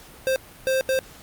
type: tone bursts at uneven times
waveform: square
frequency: 526 Hz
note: C5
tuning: 9 cents sharp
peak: -20 dBFS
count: 3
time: 0.27-0.36 / 0.67-0.81 / 0.89-0.99 s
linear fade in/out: 0 ms
effects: pink hiss -46 dBFS RMS until 1.22 s + Opus 48 kbps